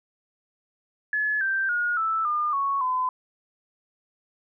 sine tone with pitch steps, 1709 / 1567.2 / 1437.1 / 1317.8 / 1208.4 / 1108.1 / 1016.2 Hz, G#6 / G6 / F6 / E6 / D6 / C#6 / B5, +49 / -1 / +49 / -1 / +49 / -1 / +49 cents, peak -22 dBFS, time 1.13-3.09 s, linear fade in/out 2 ms, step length 280 ms, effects none

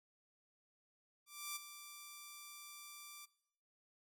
5% pulse tone with ADSR envelope, 1174.7 Hz, D6, in tune, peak -29 dBFS, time 1.26-3.26 s, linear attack 300 ms, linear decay 17 ms, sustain -11 dB, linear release 17 ms, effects noise-tail reverb RT60 0.7 s tail -19 dB re dry

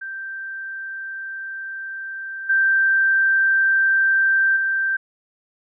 sine tone with level steps, 1568 Hz, G6, in tune, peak -28 / -14 / -18 dBFS, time 0.01-4.97 s, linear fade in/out 10 ms, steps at 2.49 / 4.56 s, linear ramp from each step 10 ms, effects none

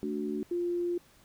sine chord, D major, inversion second, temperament equal with one note detuned, 220 / 291.5 / 370 Hz, A3 / D4 / F#4, 0 / -13 / 0 cents, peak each -35 dBFS, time 0.03-0.43 s, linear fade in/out 0 ms
sine tone, 349.2 Hz, F4, in tune, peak -28 dBFS, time 0.51-0.98 s, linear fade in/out 5 ms
effects pink hiss -61 dBFS RMS until 1.24 s

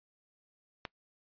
click, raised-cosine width 0.3 ms, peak -21 dBFS, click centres 0.852 s, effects noise-tail reverb RT60 0.1 s tail -23 dB re dry + resampled to 11025 Hz

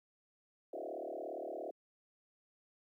sine tone with frequency modulation, 507 Hz, B4, 45 cents sharp, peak -39 dBFS, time 0.73-1.71 s, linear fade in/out 5 ms, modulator 37.3 Hz, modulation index 5.1, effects high-pass 300 Hz 12 dB/octave + 13-bit

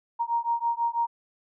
sine beating tone pair, 932.3 / 938.4 Hz, A#5 / A#5, 0 / +11 cents, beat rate 6.1 Hz, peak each -27 dBFS, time 0.19-1.07 s, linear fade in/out 20 ms, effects none

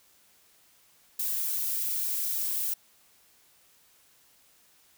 violet noise with flanger, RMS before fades -30 dBFS, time 1.19-2.74 s, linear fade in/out 5 ms, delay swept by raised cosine 1.4 to 3.4 ms, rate 3.4 Hz, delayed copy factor -0.55, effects white hiss -62 dBFS RMS until 4.97 s

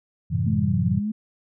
sine chord, F# half-diminished seventh, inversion none, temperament equal, 92.5 / 110 / 130.81 / 164.81 Hz, F#2 / A2 / C3 / E3, 0 / 0 / 0 / 0 cents, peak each -26 dBFS, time 0.3-1 s, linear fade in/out 20 ms
sine linear two-way sweep, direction down then up, 220.2 to 178 to 220.2 Hz, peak -23 dBFS, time 0.46-1.12 s, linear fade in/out 10 ms, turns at 0.84 s
effects none

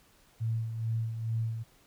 sine tone with tremolo, 113.1 Hz, A2, 48 cents sharp, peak -27 dBFS, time 0.4-1.64 s, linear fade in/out 20 ms, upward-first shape sine, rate 2.3 Hz, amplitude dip 55%, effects pink hiss -63 dBFS RMS until 1.86 s

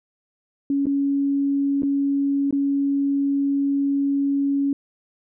sine tone with dropouts, 279.3 Hz, C#4, 13 cents sharp, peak -18 dBFS, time 0.7-4.73 s, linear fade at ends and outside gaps 2 ms, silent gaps 0.857-0.867 / 1.822-1.832 / 2.509-2.526 s, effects none

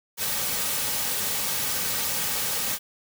white noise with comb filter, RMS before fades -27 dBFS, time 0.17-2.79 s, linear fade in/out 50 ms, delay 2.9 ms, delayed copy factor -0.5, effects none

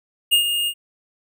square tone with ADSR envelope, 2836 Hz, F7, 26 cents sharp, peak -12 dBFS, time 0.31-0.74 s, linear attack 22 ms, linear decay 100 ms, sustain -8 dB, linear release 66 ms, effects none

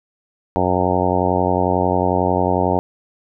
harmonic tone, 91.1 Hz, F#2, 26 cents flat, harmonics 1 / 2 / 3 / 4 / 5 / 6 / 7 / 8 / 9 / 10, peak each -24 / -24 / -24 / -24 / -24 / -24 / -24 / -24 / -24 / -24 dBFS, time 0.56-2.79 s, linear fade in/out 0 ms, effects none

